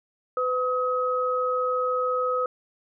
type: tone pair together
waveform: sine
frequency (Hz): 504 / 1270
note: B4 / D#6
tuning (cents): +35 / +35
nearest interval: octave + major third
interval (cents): 1600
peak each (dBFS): -25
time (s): 0.37-2.46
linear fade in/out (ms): 2
effects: none